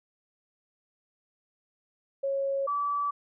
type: tone pair in turn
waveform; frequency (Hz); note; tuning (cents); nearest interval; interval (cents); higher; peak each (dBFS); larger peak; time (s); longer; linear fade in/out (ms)
sine; 549 / 1152.9; C#5 / D6; -17 / -32; octave + minor second; 1285; second; -26; neither; 2.23-2.67 / 2.67-3.11; neither; 10
effects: none